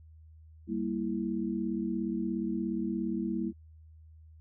sine chord, E diminished, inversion first, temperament equal, 196 / 233.1 / 329.6 Hz, G3 / Bb3 / E4, 0 / 0 / 0 cents, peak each -34 dBFS, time 0.67-3.53 s, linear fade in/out 50 ms, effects added 79 Hz sine -51 dBFS peak until 4.4 s

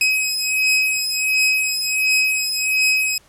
sawtooth beating tone pair, 2539 / 2540.4 Hz, D#7 / D#7, +34 / +35 cents, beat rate 1.4 Hz, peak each -16 dBFS, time 0.01-3.18 s, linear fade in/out 2 ms, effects pink hiss -53 dBFS RMS until 3.28 s + low-pass 12000 Hz 12 dB/octave

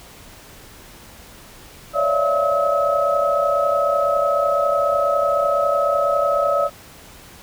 sine tone cluster, 546 / 576 / 648 / 682 / 1284 Hz, C#5 / D5 / E5 / F5 / E6, -26 / -34 / -30 / -41 / -46 cents, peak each -28 / -19 / -25 / -25 / -20 dBFS, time 1.93-6.7 s, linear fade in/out 50 ms, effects pink hiss -43 dBFS RMS until 7.42 s

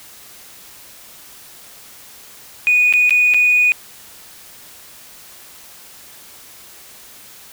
triangle tone with dropouts, 2471 Hz, D#7, 13 cents flat, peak -7 dBFS, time 2.67-3.72 s, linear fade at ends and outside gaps 0 ms, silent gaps 2.926-2.937 / 3.095-3.107 / 3.338-3.344 s, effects tanh soft clip ceiling -7 dBFS + white hiss -41 dBFS RMS until 7.52 s

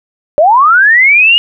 sine linear sweep, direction up, 560 to 2900 Hz, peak -3 dBFS, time 0.38-1.38 s, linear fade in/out 0 ms, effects none

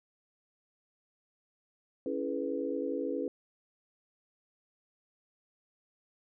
sine chord, C# minor seventh, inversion none, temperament equal with one note detuned, 277.2 / 329.6 / 424.3 / 493.9 Hz, C#4 / E4 / G#4 / B4, 0 / 0 / +37 / 0 cents, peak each -36 / -38 / -37 / -36 dBFS, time 2.06-3.28 s, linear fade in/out 2 ms, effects none

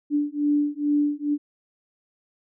sine beating tone pair, 291.6 / 293.9 Hz, D4 / D4, -12 / +1 cents, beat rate 2.3 Hz, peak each -23 dBFS, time 0.1-1.38 s, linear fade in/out 50 ms, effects none

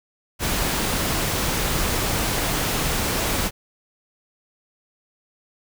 pink noise, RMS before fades -23 dBFS, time 0.39-3.51 s, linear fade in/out 50 ms, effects none

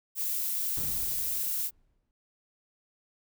violet noise, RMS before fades -31 dBFS, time 0.15-1.71 s, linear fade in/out 50 ms
brown noise with exponential decay, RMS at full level -37 dBFS, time 0.77-2.11 s, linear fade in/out 1 ms, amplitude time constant 290 ms
effects none

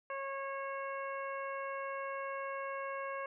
harmonic tone, 547 Hz, C#5, 23 cents flat, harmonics 1 / 2 / 3 / 4 / 5, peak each -41 / -41 / -46 / -49 / -54 dBFS, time 0.1-3.26 s, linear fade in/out 2 ms, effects none

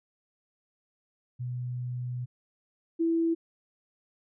sine tone pair in turn, 123.9 / 330.8 Hz, B2 / E4, +6 / +6 cents, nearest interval octave + perfect fourth, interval 1700 cents, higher second, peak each -31 / -23 dBFS, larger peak second, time 1.39-2.26 / 2.99-3.35 s, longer first, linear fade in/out 20 ms, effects none

